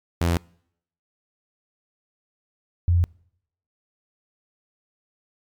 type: tone pair in turn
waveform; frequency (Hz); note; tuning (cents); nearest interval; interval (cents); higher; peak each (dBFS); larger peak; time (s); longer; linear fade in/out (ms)
sawtooth / sine; 85.3 / 86.84; F2 / F2; -40 / -9; unison; 31; second; -15; neither; 0.21-0.37 / 2.88-3.04; neither; 0
effects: noise-tail reverb RT60 0.7 s tail -26 dB re dry + MP3 96 kbps